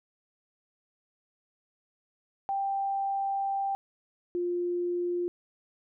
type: tone pair in turn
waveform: sine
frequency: 787 / 351.6 Hz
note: G5 / F4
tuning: +7 / +12 cents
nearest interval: octave + major second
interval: 1395 cents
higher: first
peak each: -27 dBFS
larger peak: neither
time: 2.49-3.75 / 4.35-5.28 s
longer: first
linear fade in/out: 0 ms
effects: none